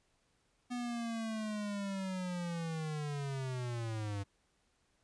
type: linear sweep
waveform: square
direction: down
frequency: 246.9 to 98.2 Hz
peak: -37 dBFS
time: 0.7-4.24 s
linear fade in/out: 20 ms
effects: pink hiss -75 dBFS RMS until 5.03 s + resampled to 22050 Hz